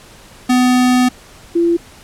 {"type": "tone pair in turn", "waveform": ["square", "sine"], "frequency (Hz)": [250.6, 340.3], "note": ["B3", "F4"], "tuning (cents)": [25, -45], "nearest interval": "perfect fourth", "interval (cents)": 530, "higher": "second", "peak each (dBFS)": -10, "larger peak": "neither", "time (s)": [[0.49, 1.09], [1.55, 1.77]], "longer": "first", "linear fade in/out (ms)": 10, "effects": ["pink hiss -41 dBFS RMS until 2.03 s", "low-pass 11000 Hz 12 dB/octave"]}